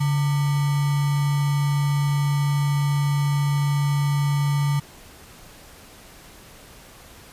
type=tone with sample-and-hold; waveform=sine; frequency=143 Hz; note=D3; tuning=46 cents flat; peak=-18 dBFS; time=0-4.8 s; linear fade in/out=10 ms; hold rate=1050 Hz; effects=pink hiss -46 dBFS RMS until 7.32 s + resampled to 32000 Hz